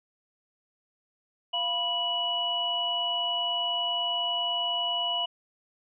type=tone cluster; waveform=sine; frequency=692 / 982 / 2938 Hz; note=F5 / B5 / F#7; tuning=-16 / -10 / -13 cents; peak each=-33 / -35 / -27 dBFS; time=1.53-5.26 s; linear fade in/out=10 ms; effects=none